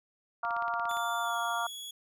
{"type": "harmonic tone", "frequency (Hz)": 233.1, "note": "A#3", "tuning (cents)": 0, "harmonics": [3, 4, 5, 6], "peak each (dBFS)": [-35, -35, -35, -35], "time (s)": [0.43, 1.67], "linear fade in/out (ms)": 5}
{"type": "click train", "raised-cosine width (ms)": 0.3, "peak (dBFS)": -30, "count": 10, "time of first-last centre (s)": [0.45, 0.97], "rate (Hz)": 17.3}
{"type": "tone with pitch glide", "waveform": "sawtooth", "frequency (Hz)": [3500, 3361], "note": ["A7", "G#7"], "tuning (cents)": [-10, 20], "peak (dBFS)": -37, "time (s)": [0.89, 1.91], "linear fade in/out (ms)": 5, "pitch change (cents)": -70, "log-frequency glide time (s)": [1.22, 1.36]}
{"effects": []}